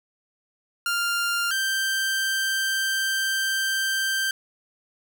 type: tone pair in turn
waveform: sawtooth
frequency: 1396.9 / 1568 Hz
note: F6 / G6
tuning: 0 / 0 cents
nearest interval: major second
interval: 200 cents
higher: second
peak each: -19 dBFS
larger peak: neither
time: 0.86-1.51 / 1.51-4.31 s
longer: second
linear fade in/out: 2 ms
effects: none